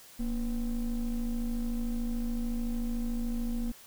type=ring-modulated tone; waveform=triangle; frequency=130.81 Hz; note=C3; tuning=in tune; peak=-24 dBFS; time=0.19-3.72 s; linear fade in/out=10 ms; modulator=104 Hz; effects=white hiss -53 dBFS RMS until 3.86 s